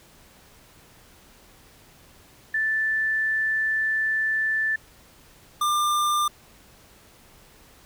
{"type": "tone pair in turn", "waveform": ["sine", "square"], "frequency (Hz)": [1760, 1195.6], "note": ["A6", "D6"], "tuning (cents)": [0, 31], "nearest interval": "perfect fifth", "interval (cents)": 669, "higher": "first", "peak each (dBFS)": -21, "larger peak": "neither", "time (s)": [[2.54, 4.76], [5.61, 6.28]], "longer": "first", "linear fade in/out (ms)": 5, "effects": ["pink hiss -53 dBFS RMS until 7.85 s"]}